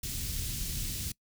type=band-stop noise; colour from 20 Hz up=pink; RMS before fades=-35 dBFS; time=0.03-1.12 s; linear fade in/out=5 ms; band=150 to 4200 Hz; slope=12 dB/octave; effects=noise-tail reverb RT60 0.1 s tail -23 dB re dry